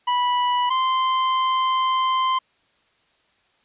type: tone pair in turn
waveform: 45% pulse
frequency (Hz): 982 / 1040.4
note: B5 / C6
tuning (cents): -10 / -10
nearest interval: minor second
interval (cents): 100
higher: second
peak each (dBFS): -18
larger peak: neither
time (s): 0.07-0.7 / 0.7-2.39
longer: second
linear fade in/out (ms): 10
effects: white hiss -63 dBFS RMS until 3.64 s + resampled to 8000 Hz